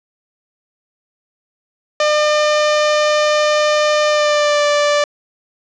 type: tone with pitch glide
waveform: sawtooth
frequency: 602 to 586.2 Hz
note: D5 to D5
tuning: +43 to -3 cents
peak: -8 dBFS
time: 2-5.04 s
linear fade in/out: 2 ms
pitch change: -46 cents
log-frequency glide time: 4.05-4.66 s
effects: resampled to 16000 Hz + 7-bit